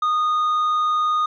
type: tone with tanh clipping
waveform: sine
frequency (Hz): 1233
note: D#6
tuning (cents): -16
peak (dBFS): -18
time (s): 0.02-1.26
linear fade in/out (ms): 5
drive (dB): 4
effects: none